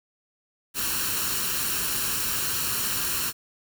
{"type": "noise with comb filter", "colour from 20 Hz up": "white", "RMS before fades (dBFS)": -27, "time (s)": [0.74, 3.33], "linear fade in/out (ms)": 50, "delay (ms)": 0.71, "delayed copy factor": 0.6, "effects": []}